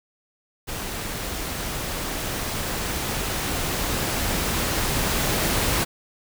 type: noise with level ramp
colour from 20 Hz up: pink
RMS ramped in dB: -31 to -22 dBFS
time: 0.67-5.85 s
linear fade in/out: 20 ms
effects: none